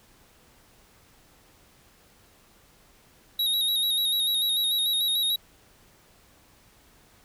square tone with vibrato, 3802 Hz, A#7, 33 cents sharp, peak -23 dBFS, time 3.39-5.36 s, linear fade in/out 5 ms, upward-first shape square, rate 6.8 Hz, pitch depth 35 cents each way, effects pink hiss -58 dBFS RMS until 7.24 s

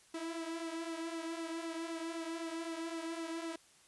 sawtooth tone with flanger, 329.6 Hz, E4, in tune, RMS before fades -41 dBFS, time 0.14-3.56 s, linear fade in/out 5 ms, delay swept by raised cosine 1.7 to 4.8 ms, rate 3.9 Hz, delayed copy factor -0.6, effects white hiss -64 dBFS RMS until 3.87 s + resampled to 24000 Hz

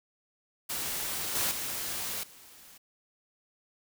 white noise with level steps, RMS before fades -34 / -29 / -35 / -53 dBFS, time 0.69-2.78 s, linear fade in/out 10 ms, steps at 1.35 / 1.51 / 2.23 s, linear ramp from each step 5 ms, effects none

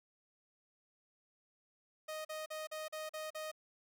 sawtooth tone bursts, 622.3 Hz, D#5, in tune, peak -37 dBFS, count 7, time 2.08-3.516 s, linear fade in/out 10 ms, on 170 ms, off 41 ms, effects none

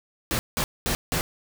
pink noise bursts at uneven times, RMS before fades -25 dBFS, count 4, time 0.31-0.39 / 0.57-0.64 / 0.86-0.95 / 1.12-1.21 s, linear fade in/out 0 ms, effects none

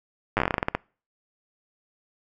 slowing click train, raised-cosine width 0.5 ms, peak -7 dBFS, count 14, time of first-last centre 0.37-0.75 s, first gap 9 ms, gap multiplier 1.18, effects noise-tail reverb RT60 0.4 s tail -26 dB re dry

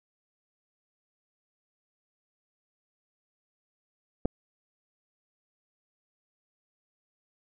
clicks, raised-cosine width 2 ms, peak -22 / -13 dBFS, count 2, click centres 4.252 / 4.256 s, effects none

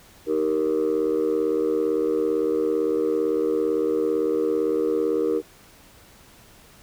sine chord, Eb major, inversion none, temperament just, 311.1 / 388.9 / 466.7 Hz, Eb4 / G4 / Bb4, 0 / -14 / +2 cents, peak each -24 / -23 / -21 dBFS, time 0.26-5.42 s, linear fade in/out 50 ms, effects tanh soft clip ceiling -15 dBFS + pink hiss -51 dBFS RMS until 6.82 s

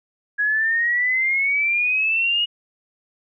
sine exponential sweep, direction up, 1661.2 to 2896 Hz, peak -17 dBFS, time 0.38-2.46 s, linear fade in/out 20 ms, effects none

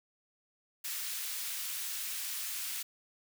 white high-pass noise, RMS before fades -38 dBFS, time 0.84-2.83 s, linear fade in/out 10 ms, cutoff 1700 Hz, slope 12 dB/octave, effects none

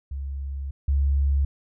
sine tone pair in turn, 68.8 / 69.6 Hz, C#2 / C#2, -12 / +8 cents, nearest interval unison, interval 20 cents, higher second, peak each -28 / -18 dBFS, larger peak second, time 0.11-0.71 / 0.88-1.45 s, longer first, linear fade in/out 5 ms, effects none

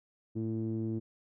sawtooth tone with low-pass filter, 111.5 Hz, A2, 23 cents sharp, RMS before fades -34 dBFS, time 0.35-1 s, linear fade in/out 20 ms, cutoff 300 Hz, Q 5.7, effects none

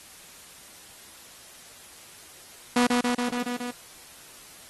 sawtooth tone with echo, 244.3 Hz, B3, 19 cents flat, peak -15 dBFS, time 2.76-2.87 s, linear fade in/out 5 ms, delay 140 ms, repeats 6, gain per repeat -2 dB, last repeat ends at 3.71 s, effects white hiss -48 dBFS RMS until 4.69 s + AAC 32 kbps

